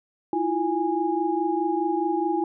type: tone cluster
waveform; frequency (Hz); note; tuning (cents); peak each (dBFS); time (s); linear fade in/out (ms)
sine; 323.4 / 348.2 / 825; E4 / F4 / G#5; -33 / -5 / -12; -26; 0.33-2.44; 2
effects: none